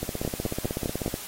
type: two click trains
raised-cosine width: 2 ms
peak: -14 / -16 dBFS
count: 5 / 19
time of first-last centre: 0.25-1.061 / 0.03-1.141 s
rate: 4.93 / 16.2 Hz
effects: white hiss -39 dBFS RMS until 1.27 s + AAC 48 kbps